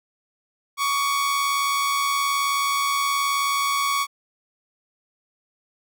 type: tone pair together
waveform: sawtooth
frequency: 1120 / 1198.9 Hz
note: C#6 / D6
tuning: +18 / +35 cents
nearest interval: minor second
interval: 117 cents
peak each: -17 / -28 dBFS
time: 0.77-4.07 s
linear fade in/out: 50 ms
effects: none